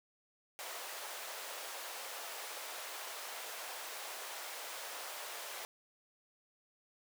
pink high-pass noise, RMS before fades -45 dBFS, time 0.59-5.65 s, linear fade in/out 0 ms, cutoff 530 Hz, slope 24 dB/octave, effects none

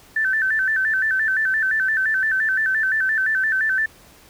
sine tone with vibrato, 1647 Hz, G#6, 15 cents flat, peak -17 dBFS, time 0.16-3.86 s, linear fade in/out 5 ms, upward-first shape square, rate 5.8 Hz, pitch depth 120 cents each way, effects pink hiss -49 dBFS RMS until 4.29 s

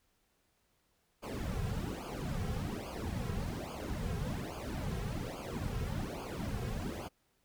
brown noise with flanger, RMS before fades -38 dBFS, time 1.22-7.09 s, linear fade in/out 20 ms, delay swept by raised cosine 0.52 to 3.42 ms, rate 1.2 Hz, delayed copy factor -1, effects pink hiss -75 dBFS RMS until 7.44 s

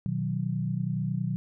sine chord, B major, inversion none, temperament equal, 123.47 / 155.56 / 185 Hz, B2 / D#3 / F#3, 0 / 0 / 0 cents, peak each -31 dBFS, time 0.06-1.36 s, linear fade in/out 0 ms, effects none

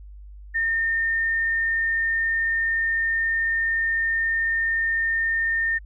sine tone, 1819 Hz, A#6, 43 cents flat, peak -20 dBFS, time 0.54-5.79 s, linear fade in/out 20 ms, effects added 50 Hz sine -39 dBFS peak until 5.85 s

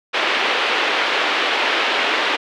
white band-pass noise, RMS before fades -19 dBFS, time 0.13-2.37 s, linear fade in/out 20 ms, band 320 to 3200 Hz, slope 24 dB/octave, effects none

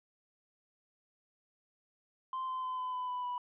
triangle tone with pitch steps, 1041 / 1031.4 / 1021.9 / 1012.5 / 1003.2 / 994 / 984.8 Hz, C6 / C6 / C6 / B5 / B5 / B5 / B5, -9 / -25 / -41 / +43 / +27 / +11 / -5 cents, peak -32 dBFS, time 2.33-3.38 s, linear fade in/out 2 ms, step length 150 ms, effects tanh soft clip ceiling -29 dBFS + resampled to 8000 Hz

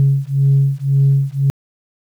sine beating tone pair, 136.9 / 138.8 Hz, C#3 / C#3, -21 / +3 cents, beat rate 1.9 Hz, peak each -13 dBFS, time 0-1.5 s, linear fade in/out 0 ms, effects tanh soft clip ceiling -5 dBFS + 8-bit

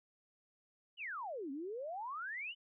sine exponential two-way sweep, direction down then up, 3073 to 261.6 to 3073 Hz, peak -40 dBFS, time 0.97-2.55 s, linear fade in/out 50 ms, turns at 1.51 s, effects none

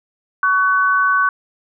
sine tone pair together, 1125 / 1503.7 Hz, C#6 / F#6, +25 / +28 cents, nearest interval perfect fourth, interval 503 cents, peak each -15 dBFS, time 0.43-1.29 s, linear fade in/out 2 ms, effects none

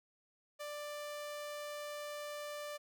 sawtooth tone, 590 Hz, D5, 8 cents sharp, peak -38 dBFS, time 0.59-2.78 s, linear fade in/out 20 ms, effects none

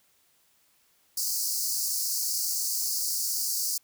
pink high-pass noise, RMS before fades -29 dBFS, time 1.17-3.78 s, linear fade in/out 5 ms, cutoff 4500 Hz, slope 96 dB/octave, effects white hiss -66 dBFS RMS until 3.83 s

